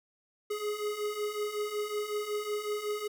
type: beating tone pair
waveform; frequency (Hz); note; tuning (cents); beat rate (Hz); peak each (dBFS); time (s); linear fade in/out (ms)
square; 415.1 / 420.5; G#4 / G#4; -1 / +22; 5.4; -38 / -34; 0.5-3.08; 10
effects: none